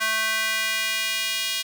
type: tone with high-pass filter sweep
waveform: square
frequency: 220 Hz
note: A3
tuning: in tune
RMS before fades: -25 dBFS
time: 0-1.63 s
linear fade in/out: 20 ms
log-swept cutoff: 1500 to 3100 Hz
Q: 1.7
effects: none